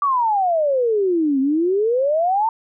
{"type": "exponential two-way sweep", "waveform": "sine", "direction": "down then up", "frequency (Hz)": [1174.7, 261.6, 922], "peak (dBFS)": -15, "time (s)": [0.02, 2.49], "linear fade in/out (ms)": 2, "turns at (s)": 1.4, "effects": []}